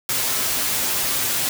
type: noise with comb filter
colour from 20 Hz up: white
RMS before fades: -22 dBFS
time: 0.09-1.49 s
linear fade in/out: 2 ms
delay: 7.7 ms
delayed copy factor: +0.55
effects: none